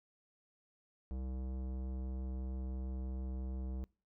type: tone with tanh clipping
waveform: sine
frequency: 64.5 Hz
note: C2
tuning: 24 cents flat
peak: -40 dBFS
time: 1.11-3.84 s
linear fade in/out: 0 ms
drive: 17 dB
effects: noise-tail reverb RT60 0.4 s tail -25 dB re dry